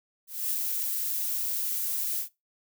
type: noise with ADSR envelope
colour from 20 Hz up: violet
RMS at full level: -28 dBFS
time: 0.27-2.29 s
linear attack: 240 ms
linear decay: 50 ms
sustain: -2 dB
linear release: 100 ms
effects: noise-tail reverb RT60 0.2 s tail -19 dB re dry